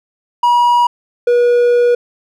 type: tone pair in turn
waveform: triangle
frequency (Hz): 963 / 482.9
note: B5 / B4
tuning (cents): -44 / -39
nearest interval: octave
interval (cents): 1195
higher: first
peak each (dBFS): -6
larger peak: neither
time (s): 0.43-0.87 / 1.27-1.95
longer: second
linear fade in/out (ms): 5
effects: none